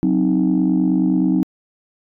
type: chord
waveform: sine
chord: C diminished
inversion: second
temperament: equal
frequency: 185 / 261.6 / 311.1 Hz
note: Gb3 / C4 / Eb4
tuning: 0 / 0 / 0 cents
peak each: -17 dBFS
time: 0.03-1.43 s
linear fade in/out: 0 ms
effects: tanh soft clip ceiling -8 dBFS